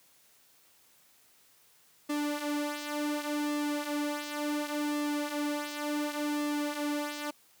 sawtooth tone with flanger, 294.8 Hz, D4, 7 cents sharp, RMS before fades -33 dBFS, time 2.09-7.31 s, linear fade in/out 10 ms, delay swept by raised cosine 1.3 to 6.7 ms, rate 0.69 Hz, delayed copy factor -0.65, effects white hiss -63 dBFS RMS until 7.6 s + high-pass 80 Hz 12 dB/octave

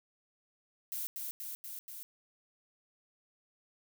violet noise with echo, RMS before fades -38 dBFS, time 0.92-1.07 s, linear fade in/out 0 ms, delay 240 ms, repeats 4, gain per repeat -2 dB, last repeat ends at 2.03 s, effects none

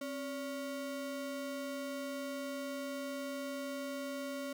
square ring-modulated tone, 418.7 Hz, G#4, 14 cents sharp, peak -36 dBFS, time 0.01-4.53 s, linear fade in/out 5 ms, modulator 152 Hz, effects none

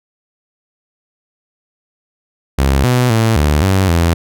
sawtooth tone with pitch steps, 67.9 / 124.5 / 112.5 / 74.3 / 95.7 / 84.3 Hz, C#2 / B2 / A2 / D2 / G2 / E2, -35 / +14 / +39 / +21 / -41 / +39 cents, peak -6 dBFS, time 2.58-4.14 s, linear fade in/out 10 ms, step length 260 ms, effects none

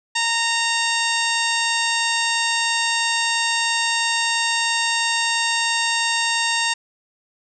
harmonic tone, 923 Hz, A#5, 17 cents flat, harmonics 1 / 2 / 3 / 4 / 5 / 6 / 7 / 8 / 9, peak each -25 / -24 / -25 / -26 / -28 / -30 / -33 / -31 / -32 dBFS, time 0.15-6.74 s, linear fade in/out 10 ms, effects none

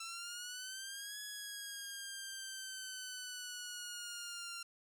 10% pulse exponential two-way sweep, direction up then down, 1332 to 1686 to 1381 Hz, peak -35 dBFS, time 0-4.63 s, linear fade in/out 5 ms, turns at 1.19 s, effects none

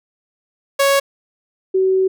sawtooth / sine tone pair in turn, 554.4 / 378.4 Hz, C#5 / F#4, 0 / +39 cents, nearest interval perfect fifth, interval 661 cents, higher first, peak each -8 / -12 dBFS, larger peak first, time 0.79-1 / 1.74-2.08 s, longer second, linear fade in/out 10 ms, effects none

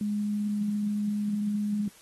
sine tone, 207.7 Hz, G#3, in tune, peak -26 dBFS, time 0.01-1.88 s, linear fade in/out 2 ms, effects white hiss -55 dBFS RMS until 2.01 s + AAC 32 kbps

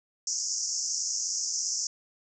pink band-pass noise, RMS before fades -31 dBFS, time 0.27-1.87 s, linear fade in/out 2 ms, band 5200 to 7100 Hz, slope 96 dB/octave, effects none

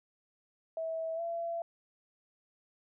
sine tone with pitch glide, 650 to 675.6 Hz, E5 to E5, -24 to +42 cents, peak -33 dBFS, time 0.77-1.62 s, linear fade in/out 2 ms, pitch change +66 cents, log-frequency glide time 1.15-1.21 s, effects none

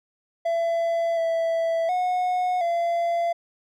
triangle tone with pitch steps, 671 / 661 / 728 / 683 Hz, E5 / E5 / F#5 / F5, +31 / +5 / -28 / -39 cents, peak -19 dBFS, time 0.45-3.33 s, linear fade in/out 10 ms, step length 720 ms, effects none

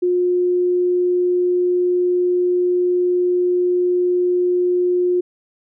sine tone, 357.9 Hz, F4, 42 cents sharp, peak -14 dBFS, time 0.02-5.21 s, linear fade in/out 10 ms, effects none

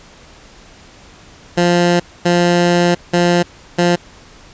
15% pulse tone bursts at uneven times, 174.61 Hz, F3, in tune, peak -4 dBFS, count 4, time 1.57-2 / 2.25-2.95 / 3.13-3.43 / 3.78-3.96 s, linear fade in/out 10 ms, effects pink hiss -42 dBFS RMS until 4.53 s + resampled to 16000 Hz

